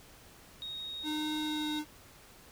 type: tone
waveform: sine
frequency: 3752 Hz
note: A#7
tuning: 11 cents sharp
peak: -38 dBFS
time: 0.62-1.79 s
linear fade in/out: 0 ms
type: tone with pitch glide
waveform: square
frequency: 305.6 to 302.3 Hz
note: D#4 to D#4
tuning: -31 to -50 cents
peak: -34 dBFS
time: 1.03-1.85 s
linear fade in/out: 50 ms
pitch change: -19 cents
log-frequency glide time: 1.39-1.69 s
effects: pink hiss -56 dBFS RMS until 2.51 s